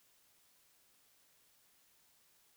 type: silence
effects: white hiss -70 dBFS RMS until 2.56 s